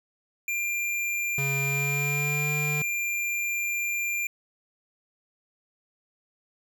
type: tone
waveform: square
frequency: 2386 Hz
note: D7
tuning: 27 cents sharp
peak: -27 dBFS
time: 0.48-4.27 s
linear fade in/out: 2 ms
type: tone with pitch glide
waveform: square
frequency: 138.59 to 148.54 Hz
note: C#3 to D3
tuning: 0 to +20 cents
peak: -29 dBFS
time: 1.38-2.82 s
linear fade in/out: 2 ms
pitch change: +120 cents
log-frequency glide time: 1.62-2.53 s
effects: none